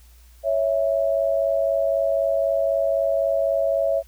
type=tone pair together; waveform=sine; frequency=555.4 / 659.3 Hz; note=C#5 / E5; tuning=+3 / 0 cents; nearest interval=minor third; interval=297 cents; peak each=-21 / -21 dBFS; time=0.43-4.03 s; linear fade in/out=50 ms; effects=added 59 Hz sine -47 dBFS peak until 4.07 s + white hiss -57 dBFS RMS until 4.07 s